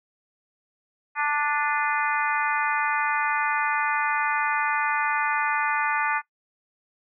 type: harmonic tone with a mistuned harmonic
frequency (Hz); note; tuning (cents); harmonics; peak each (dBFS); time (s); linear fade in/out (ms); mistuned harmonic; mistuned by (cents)
293.7; D4; 0; 3 / 4 / 5 / 6 / 7 / 8; -27 / -28 / -29 / -30 / -30 / -31; 1.15-6.22; 50; 8; +78
effects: noise-tail reverb RT60 0.1 s tail -18 dB re dry